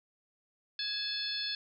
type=harmonic tone with a mistuned harmonic; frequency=866 Hz; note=A5; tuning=28 cents flat; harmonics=2 / 3 / 4 / 5 / 6; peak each=-43 / -45 / -38 / -36 / -41 dBFS; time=0.79-1.55 s; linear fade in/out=2 ms; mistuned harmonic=2; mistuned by=-69 cents; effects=none